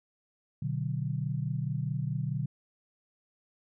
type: chord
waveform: sine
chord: B minor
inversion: none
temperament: just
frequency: 123.47 / 148.16 / 185.21 Hz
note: B2 / D3 / F#3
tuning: 0 / +16 / +2 cents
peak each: -33 / -32 / -38 dBFS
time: 0.62-2.46 s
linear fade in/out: 5 ms
effects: none

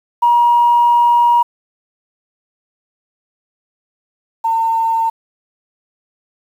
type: tone pair in turn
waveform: sine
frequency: 953 / 906.1 Hz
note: A#5 / A#5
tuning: +38 / -49 cents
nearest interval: minor second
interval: 87 cents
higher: first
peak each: -7 / -12 dBFS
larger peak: first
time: 0.22-1.43 / 4.44-5.1 s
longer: first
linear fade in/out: 10 ms
effects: tanh soft clip ceiling -3 dBFS + 7-bit

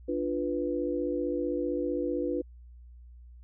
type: chord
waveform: sine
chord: B diminished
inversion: first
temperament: equal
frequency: 293.7 / 349.2 / 493.9 Hz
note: D4 / F4 / B4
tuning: 0 / 0 / 0 cents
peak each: -32 dBFS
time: 0.08-2.42 s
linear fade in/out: 10 ms
effects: added 60 Hz sine -47 dBFS peak until 3.43 s

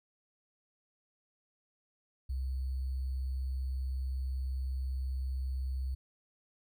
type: tone with sample-and-hold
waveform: sine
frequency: 65.41 Hz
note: C2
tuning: in tune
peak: -32 dBFS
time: 2.29-5.95 s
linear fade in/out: 10 ms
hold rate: 4410 Hz
effects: none

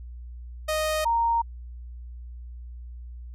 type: tone pair in turn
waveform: sawtooth / sine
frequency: 621 / 928.1 Hz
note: D#5 / A#5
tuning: -3 / -8 cents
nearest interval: perfect fifth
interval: 695 cents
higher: second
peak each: -20 dBFS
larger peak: neither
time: 0.68-1.05 / 1.05-1.42 s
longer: neither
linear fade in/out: 10 ms
effects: added 60 Hz sine -37 dBFS peak until 3.34 s + resampled to 32000 Hz

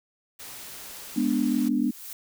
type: noise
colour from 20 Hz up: white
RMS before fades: -41 dBFS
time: 0.39-1.69 s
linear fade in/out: 10 ms
type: chord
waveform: sine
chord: G# diminished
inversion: none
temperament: equal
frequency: 207.7 / 246.9 / 293.7 Hz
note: G#3 / B3 / D4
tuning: 0 / 0 / 0 cents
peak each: -28 / -24 / -26 dBFS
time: 1.16-1.91 s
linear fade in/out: 10 ms
type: noise with exponential growth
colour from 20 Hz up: blue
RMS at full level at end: -37 dBFS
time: 1.3-2.13 s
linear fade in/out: 1 ms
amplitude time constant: 180 ms
effects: none

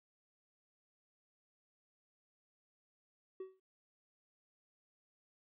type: tone with exponential decay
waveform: triangle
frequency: 378.1 Hz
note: F#4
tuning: 38 cents sharp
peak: -37 dBFS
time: 3.4-3.6 s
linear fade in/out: 5 ms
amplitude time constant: 43 ms
effects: tanh soft clip ceiling -34 dBFS + resampled to 8000 Hz

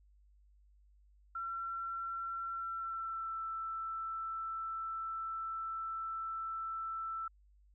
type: tone with pitch glide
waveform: sine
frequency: 1355 to 1327.9 Hz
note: E6 to E6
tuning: +47 to +12 cents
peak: -37 dBFS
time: 1.35-7.28 s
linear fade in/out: 5 ms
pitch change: -35 cents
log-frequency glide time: 2.54-3.43 s
effects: added 50 Hz sine -62 dBFS peak until 7.74 s

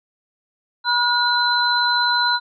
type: tone cluster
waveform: sine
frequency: 970 / 1443 / 4046 Hz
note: B5 / F#6 / B7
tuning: -31 / -44 / +41 cents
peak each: -20 dBFS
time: 0.84-2.4 s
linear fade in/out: 50 ms
effects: none

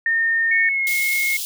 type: tone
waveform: sine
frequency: 1825 Hz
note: A#6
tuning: 37 cents flat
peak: -16 dBFS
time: 0.06-0.69 s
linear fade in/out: 2 ms
type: tone with pitch glide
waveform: sine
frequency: 2210 to 2161 Hz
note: C#7 to C#7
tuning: -6 to -45 cents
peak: -18 dBFS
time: 0.51-1.37 s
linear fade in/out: 5 ms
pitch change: -39 cents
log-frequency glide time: 0.68-0.81 s
type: high-pass noise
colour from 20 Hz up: white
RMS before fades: -27 dBFS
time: 0.87-1.45 s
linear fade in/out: 0 ms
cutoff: 2900 Hz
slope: 48 dB/octave
effects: none

